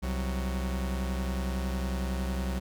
45% pulse tone pair together, 65.41 / 185.31 Hz, C2 / F#3, 0 / +3 cents, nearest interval octave + tritone, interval 1803 cents, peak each -30 / -35 dBFS, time 0.02-2.6 s, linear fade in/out 20 ms, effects none

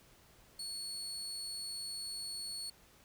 30% pulse tone, 4400 Hz, C#8, 14 cents flat, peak -37 dBFS, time 0.59-2.7 s, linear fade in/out 5 ms, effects pink hiss -63 dBFS RMS until 3.04 s

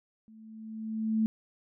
sine tone with level ramp, 220 Hz, A3, in tune, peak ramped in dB -51 to -22 dBFS, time 0.28-1.26 s, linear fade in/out 0 ms, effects none

